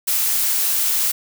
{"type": "noise", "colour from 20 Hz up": "blue", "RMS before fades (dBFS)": -19, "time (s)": [0.07, 1.12], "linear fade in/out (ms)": 10, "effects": []}